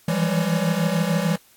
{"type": "tone cluster", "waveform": "square", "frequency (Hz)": [162, 168.6, 188.9, 201.7, 563], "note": ["E3", "E3", "F#3", "G3", "C#5"], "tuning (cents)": [-30, 39, 36, 50, 27], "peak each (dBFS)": [-28, -23, -31, -26, -31], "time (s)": [0.08, 1.36], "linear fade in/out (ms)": 5, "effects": ["white hiss -55 dBFS RMS until 1.56 s", "AAC 64 kbps"]}